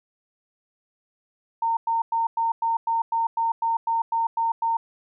sine tone bursts, 915 Hz, A#5, 32 cents flat, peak -20 dBFS, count 13, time 1.62-4.77 s, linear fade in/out 5 ms, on 150 ms, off 100 ms, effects none

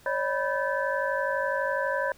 sine tone cluster, 550 / 602 / 986 / 1541 / 1733 Hz, C#5 / D5 / B5 / G6 / A6, -14 / +43 / -3 / -30 / -27 cents, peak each -29 / -33 / -31 / -32 / -34 dBFS, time 0.06-2.12 s, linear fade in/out 2 ms, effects pink hiss -56 dBFS RMS until 2.17 s

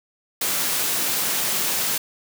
white high-pass noise, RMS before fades -23 dBFS, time 0.41-1.98 s, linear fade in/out 5 ms, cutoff 120 Hz, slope 24 dB/octave, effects none

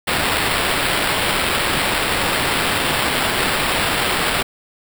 blue noise with sample-and-hold, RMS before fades -19 dBFS, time 0.07-4.43 s, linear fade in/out 10 ms, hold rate 6300 Hz, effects none

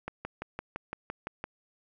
click train, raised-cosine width 0.5 ms, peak -20 dBFS, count 9, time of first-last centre 0.08-1.441 s, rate 5.88 Hz, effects none

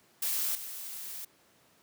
blue noise with level steps, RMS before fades -31 / -41 dBFS, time 0.22-1.25 s, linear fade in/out 5 ms, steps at 0.55 s, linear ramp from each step 2 ms, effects pink hiss -64 dBFS RMS until 1.82 s + high-pass 150 Hz 12 dB/octave

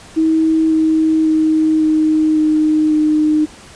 sine tone with pitch steps, 319.6 / 316.8 / 314.1 / 311.4 / 308.7 / 306.1 Hz, D#4 / D#4 / D#4 / D#4 / D#4 / D#4, +47 / +31 / +16 / +2 / -14 / -28 cents, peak -10 dBFS, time 0.16-3.46 s, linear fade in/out 20 ms, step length 550 ms, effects pink hiss -39 dBFS RMS until 3.75 s + resampled to 22050 Hz

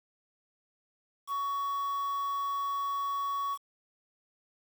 triangle tone with quantisation, 1120 Hz, C#6, 18 cents sharp, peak -28 dBFS, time 1.27-3.58 s, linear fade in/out 50 ms, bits 8, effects none

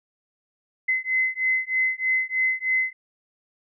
sine beating tone pair, 2044 / 2047.2 Hz, C7 / C7, -41 / -38 cents, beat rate 3.2 Hz, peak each -24 dBFS, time 0.88-2.93 s, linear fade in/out 10 ms, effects none

